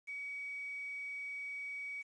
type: tone with quantisation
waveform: sine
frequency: 2265 Hz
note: C#7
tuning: 37 cents sharp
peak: -40 dBFS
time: 0.07-2.03 s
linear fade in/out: 20 ms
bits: 10
effects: resampled to 22050 Hz